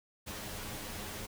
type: noise with comb filter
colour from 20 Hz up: pink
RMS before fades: -42 dBFS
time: 0.26-1.27 s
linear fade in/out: 20 ms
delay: 9.6 ms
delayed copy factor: +0.75
effects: none